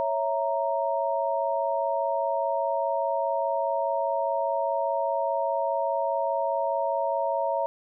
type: chord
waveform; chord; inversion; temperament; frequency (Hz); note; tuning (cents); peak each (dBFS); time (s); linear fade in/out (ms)
sine; A# diminished; first; equal; 554.4 / 659.3 / 932.3; C#5 / E5 / A#5; 0 / 0 / 0; -28; 0-7.66; 0
effects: none